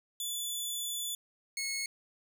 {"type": "tone pair in turn", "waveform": "15% pulse", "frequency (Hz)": [3466, 2183], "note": ["A7", "C#7"], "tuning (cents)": [-27, -27], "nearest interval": "minor sixth", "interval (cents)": 800, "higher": "first", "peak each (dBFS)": -27, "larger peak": "neither", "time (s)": [[0.2, 1.15], [1.57, 1.86]], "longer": "first", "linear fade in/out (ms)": 2, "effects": []}